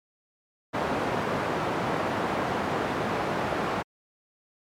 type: band-pass noise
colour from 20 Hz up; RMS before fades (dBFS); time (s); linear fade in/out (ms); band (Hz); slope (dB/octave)
white; -28; 0.73-3.83; 20; 110 to 1000; 12
effects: MP3 96 kbps